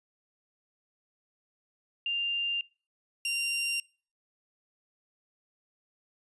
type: tone pair in turn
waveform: sine / sawtooth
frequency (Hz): 2794 / 2773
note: F7 / F7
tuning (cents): 0 / -13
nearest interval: unison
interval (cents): 13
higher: first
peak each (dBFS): -28 / -25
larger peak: second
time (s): 2.06-2.61 / 3.25-3.8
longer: neither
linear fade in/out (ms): 2
effects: noise-tail reverb RT60 0.4 s tail -25 dB re dry + resampled to 24000 Hz